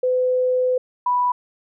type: tone pair in turn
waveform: sine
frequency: 506 / 986 Hz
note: B4 / B5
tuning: +42 / -3 cents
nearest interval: octave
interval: 1155 cents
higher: second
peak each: -16 dBFS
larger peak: neither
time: 0.03-0.78 / 1.06-1.32 s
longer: first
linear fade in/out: 5 ms
effects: none